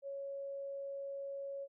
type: tone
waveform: sine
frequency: 554.4 Hz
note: C#5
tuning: in tune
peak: -40 dBFS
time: 0.02-1.68 s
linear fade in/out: 50 ms
effects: none